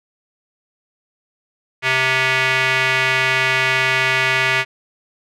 square tone with band-pass filter, 130.81 Hz, C3, in tune, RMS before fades -17 dBFS, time 1.82-4.65 s, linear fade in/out 50 ms, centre 2200 Hz, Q 2.5, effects none

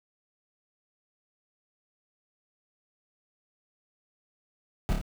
brown noise with echo, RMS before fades -25 dBFS, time 4.89-4.93 s, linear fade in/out 0 ms, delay 28 ms, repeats 3, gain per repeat -3 dB, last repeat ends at 5.014 s, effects none

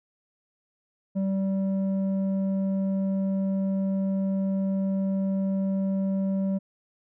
square tone with low-pass filter, 193.4 Hz, G3, 23 cents flat, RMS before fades -26 dBFS, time 1.15-6.59 s, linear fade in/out 20 ms, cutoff 410 Hz, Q 7.5, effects none

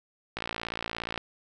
click train, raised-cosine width 0.3 ms, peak -16 dBFS, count 47, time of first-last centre 0.37-1.177 s, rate 57 Hz, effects none

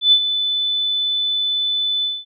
sine tone with ADSR envelope, 3502 Hz, A7, 9 cents flat, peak -7 dBFS, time 0.01-2.25 s, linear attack 110 ms, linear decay 70 ms, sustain -10 dB, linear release 210 ms, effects none

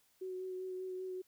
sine tone with vibrato, 371.6 Hz, F#4, 7 cents sharp, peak -39 dBFS, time 0.21-1.22 s, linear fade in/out 10 ms, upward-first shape sine, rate 5.1 Hz, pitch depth 16 cents each way, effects white hiss -72 dBFS RMS until 1.27 s

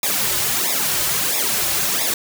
white noise with flanger, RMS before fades -20 dBFS, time 0.03-2.14 s, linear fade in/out 2 ms, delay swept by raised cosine 0.66 to 4.36 ms, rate 1.5 Hz, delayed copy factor -0.95, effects none

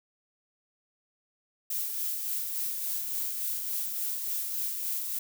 violet noise with tremolo, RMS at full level -31 dBFS, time 1.7-5.19 s, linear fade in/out 5 ms, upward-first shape sine, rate 3.5 Hz, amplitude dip 35%, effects none

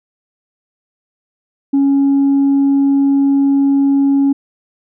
sine tone, 277.2 Hz, C#4, in tune, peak -7 dBFS, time 1.73-4.33 s, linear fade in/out 10 ms, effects tanh soft clip ceiling -7 dBFS

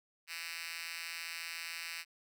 5% pulse tone with high-pass filter, 167.1 Hz, E3, 24 cents sharp, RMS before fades -43 dBFS, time 0.27-2.05 s, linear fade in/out 50 ms, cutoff 2700 Hz, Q 2.4, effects none

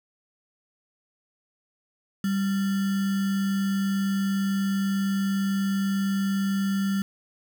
sine tone with sample-and-hold, 196 Hz, G3, in tune, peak -22 dBFS, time 2.24-7.02 s, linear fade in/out 2 ms, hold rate 1575 Hz, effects none

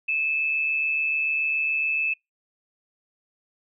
sine tone pair together, 2469 / 2616 Hz, D#7 / E7, -14 / -14 cents, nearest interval minor second, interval 100 cents, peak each -31 / -22 dBFS, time 0.08-2.14 s, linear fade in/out 10 ms, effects noise-tail reverb RT60 0.2 s tail -26 dB re dry

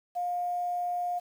sine tone with quantisation, 709 Hz, F5, 26 cents sharp, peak -28 dBFS, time 0.15-1.2 s, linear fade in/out 20 ms, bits 9, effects none

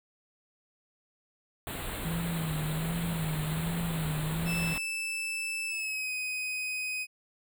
pink band-stop noise, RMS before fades -37 dBFS, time 1.67-4.78 s, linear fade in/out 0 ms, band 4200 to 7500 Hz, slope 96 dB/octave
sine tone with vibrato, 161.3 Hz, E3, 37 cents flat, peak -30 dBFS, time 2.05-4.74 s, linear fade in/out 2 ms, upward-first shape sine, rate 1.3 Hz, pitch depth 84 cents each way
40% pulse tone with pitch glide, 2637 to 2508 Hz, E7 to D#7, 0 to +13 cents, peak -31 dBFS, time 4.45-7.07 s, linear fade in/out 50 ms, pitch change -87 cents, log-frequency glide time 5.67-6.11 s
effects none

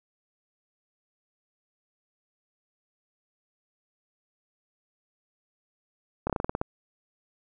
slowing click train, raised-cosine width 1 ms, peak -13 dBFS, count 9, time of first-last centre 6.27-6.614 s, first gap 27 ms, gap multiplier 1.13, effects none

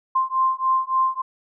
sine beating tone pair, 1046.5 / 1050 Hz, C6 / C6, 0 / +6 cents, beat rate 3.5 Hz, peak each -21 dBFS, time 0.15-1.22 s, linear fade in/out 10 ms, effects none

